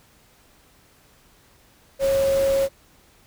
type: tone in noise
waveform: sine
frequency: 546 Hz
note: C#5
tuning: 26 cents flat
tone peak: -17 dBFS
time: 1.99-2.69 s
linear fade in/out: 50 ms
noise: pink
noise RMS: -33 dBFS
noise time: 1.99-2.69 s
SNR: +13 dB
effects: pink hiss -56 dBFS RMS until 3.26 s